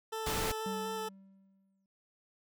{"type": "tone with vibrato", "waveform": "20% pulse", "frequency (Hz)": 440, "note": "A4", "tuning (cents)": 0, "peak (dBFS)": -31, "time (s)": [0.12, 1.09], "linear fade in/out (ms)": 10, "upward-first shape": "square", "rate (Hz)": 4.1, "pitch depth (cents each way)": 9}
{"type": "noise", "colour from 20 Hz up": "pink", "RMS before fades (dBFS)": -35, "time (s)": [0.26, 0.52], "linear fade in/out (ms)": 5}
{"type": "tone with exponential decay", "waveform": "triangle", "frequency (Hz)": 193.6, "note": "G3", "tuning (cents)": -21, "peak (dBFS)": -34, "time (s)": [0.66, 1.86], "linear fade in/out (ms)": 2, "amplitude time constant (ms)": 260}
{"effects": []}